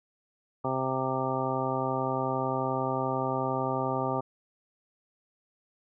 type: harmonic tone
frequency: 131.3 Hz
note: C3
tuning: 6 cents sharp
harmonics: 1 / 2 / 3 / 4 / 5 / 6 / 7 / 9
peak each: -35 / -35 / -35 / -35 / -35 / -35 / -35 / -35 dBFS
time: 0.64-4.21 s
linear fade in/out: 10 ms
effects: none